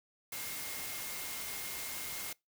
sine tone in noise, 2132 Hz, C7, 32 cents sharp, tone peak -49 dBFS, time 0.32-2.33 s, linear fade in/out 5 ms, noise white, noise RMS -41 dBFS, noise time 0.32-2.33 s, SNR -11 dB, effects noise-tail reverb RT60 0.2 s tail -24 dB re dry

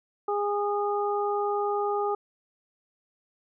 harmonic tone, 410 Hz, G#4, 22 cents flat, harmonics 1 / 2 / 3, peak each -27 / -29 / -32 dBFS, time 0.28-2.15 s, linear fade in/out 5 ms, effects none

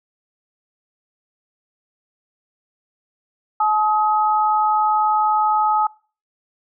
sine tone pair together, 856 / 1265.6 Hz, A5 / D#6, -48 / +29 cents, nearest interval perfect fifth, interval 677 cents, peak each -16 / -19 dBFS, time 3.6-5.87 s, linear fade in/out 5 ms, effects noise-tail reverb RT60 0.4 s tail -24 dB re dry

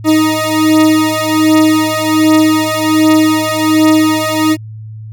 40% pulse beating tone pair, 311.6 / 312.9 Hz, D#4 / D#4, +3 / +10 cents, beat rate 1.3 Hz, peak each -10 dBFS, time 0.04-4.57 s, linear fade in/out 50 ms, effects added 109 Hz sine -25 dBFS peak until 5.12 s

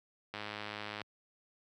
click train, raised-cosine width 0.3 ms, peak -24 dBFS, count 72, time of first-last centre 0.34-1.016 s, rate 105 Hz, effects high-pass 80 Hz 12 dB/octave

